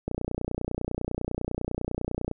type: click train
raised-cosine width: 2 ms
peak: -15 dBFS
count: 68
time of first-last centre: 0.08-2.313 s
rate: 30 Hz
effects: none